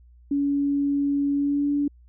sine tone with pitch glide, 283 to 287.6 Hz, C#4 to D4, +36 to -36 cents, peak -20 dBFS, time 0.31-1.88 s, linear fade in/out 5 ms, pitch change +28 cents, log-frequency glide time 1.33-1.71 s, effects added 60 Hz sine -49 dBFS peak until 2.08 s

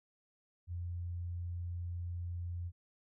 sine tone, 87.2 Hz, F2, 2 cents flat, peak -37 dBFS, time 0.67-2.72 s, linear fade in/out 50 ms, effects none

